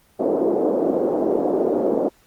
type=band-pass noise; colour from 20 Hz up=pink; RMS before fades=-20 dBFS; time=0.19-2.09 s; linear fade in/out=10 ms; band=290 to 580 Hz; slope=24 dB/octave; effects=pink hiss -57 dBFS RMS until 2.26 s + Opus 24 kbps